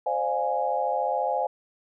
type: chord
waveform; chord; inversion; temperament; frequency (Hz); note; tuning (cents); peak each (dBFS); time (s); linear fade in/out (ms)
sine; D half-diminished seventh; third; equal with one note detuned; 523.3 / 597.6 / 698.5 / 830.6; C5 / D5 / F5 / Ab5; 0 / +30 / 0 / 0; -29 / -31 / -29 / -27; 0.06-1.47; 5
effects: none